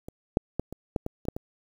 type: clicks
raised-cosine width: 2 ms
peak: -25 / -7 / -13 / -24 / -12 / -18 / -29 / -11 / -20 dBFS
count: 9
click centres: 0.085 / 0.371 / 0.596 / 0.726 / 0.962 / 1.064 / 1.253 / 1.285 / 1.365 s
effects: 8-bit